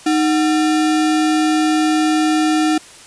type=tone with sample-and-hold; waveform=sine; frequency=310.1 Hz; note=D#4; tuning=6 cents flat; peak=-12 dBFS; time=0.06-2.78 s; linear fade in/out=5 ms; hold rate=1050 Hz; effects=white hiss -40 dBFS RMS until 3.06 s + resampled to 22050 Hz